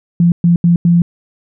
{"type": "tone bursts at uneven times", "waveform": "sine", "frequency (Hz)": 171.9, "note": "F3", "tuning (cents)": -27, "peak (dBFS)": -6, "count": 4, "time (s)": [[0.2, 0.32], [0.44, 0.56], [0.64, 0.76], [0.85, 1.02]], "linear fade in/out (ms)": 2, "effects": []}